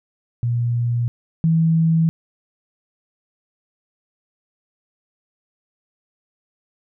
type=tone pair in turn; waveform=sine; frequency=119.3 / 162.95 Hz; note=A#2 / E3; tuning=+41 / -20 cents; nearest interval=perfect fourth; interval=539 cents; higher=second; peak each=-17 / -13 dBFS; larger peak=second; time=0.43-1.08 / 1.44-2.09 s; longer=neither; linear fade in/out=0 ms; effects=none